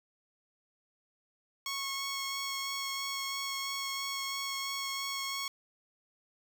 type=tone with vibrato; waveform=10% pulse; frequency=1098 Hz; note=C#6; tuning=17 cents flat; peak=-26 dBFS; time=1.66-5.48 s; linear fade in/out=2 ms; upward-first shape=sine; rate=3 Hz; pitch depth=10 cents each way; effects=none